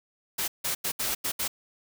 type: noise bursts at uneven times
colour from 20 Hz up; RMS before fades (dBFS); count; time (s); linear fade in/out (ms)
white; -29; 6; 0.38-0.48 / 0.64-0.75 / 0.84-0.92 / 0.99-1.15 / 1.24-1.32 / 1.39-1.48; 10
effects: none